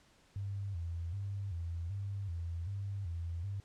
sine tone with vibrato, 91.6 Hz, F#2, 17 cents flat, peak -36 dBFS, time 0.36-3.6 s, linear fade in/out 0 ms, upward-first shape square, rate 1.3 Hz, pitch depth 140 cents each way, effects pink hiss -66 dBFS RMS until 3.64 s + low-pass 8000 Hz 12 dB/octave

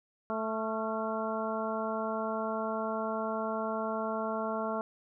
harmonic tone with a mistuned harmonic, 220 Hz, A3, in tune, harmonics 1 / 2 / 3 / 4 / 5 / 6, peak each -37 / -38 / -35 / -40 / -39 / -40 dBFS, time 0.3-4.81 s, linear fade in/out 0 ms, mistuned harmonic 6, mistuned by +58 cents, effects none

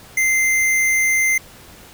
square tone, 2082 Hz, C7, 9 cents flat, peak -15 dBFS, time 0.17-1.38 s, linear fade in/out 5 ms, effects pink hiss -43 dBFS RMS until 1.93 s

